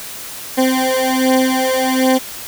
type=beating tone pair; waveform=20% pulse; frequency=259.3 / 260.6 Hz; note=C4 / C4; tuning=-15 / -7 cents; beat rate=1.3 Hz; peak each=-11 dBFS; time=0.57-2.19 s; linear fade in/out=20 ms; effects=white hiss -30 dBFS RMS until 2.47 s